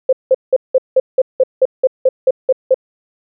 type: tone bursts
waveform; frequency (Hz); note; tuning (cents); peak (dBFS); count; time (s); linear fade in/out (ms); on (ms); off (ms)
sine; 521; C5; -7; -6; 13; 0.09-2.744; 5; 38; 180
effects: none